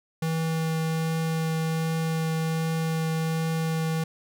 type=tone with vibrato; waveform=square; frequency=161.4 Hz; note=E3; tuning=36 cents flat; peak=-25 dBFS; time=0.22-4.04 s; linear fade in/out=5 ms; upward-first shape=triangle; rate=1.3 Hz; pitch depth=8 cents each way; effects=none